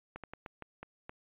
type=slowing click train; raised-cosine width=0.5 ms; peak=-28 dBFS; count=7; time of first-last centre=0.16-1.094 s; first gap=77 ms; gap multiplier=1.28; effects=resampled to 8000 Hz